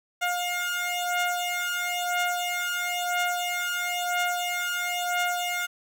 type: beating tone pair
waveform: 15% pulse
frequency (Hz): 710 / 711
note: F5 / F5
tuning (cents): +28 / +31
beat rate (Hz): 1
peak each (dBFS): -22 / -23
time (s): 0.21-5.67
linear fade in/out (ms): 20
effects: none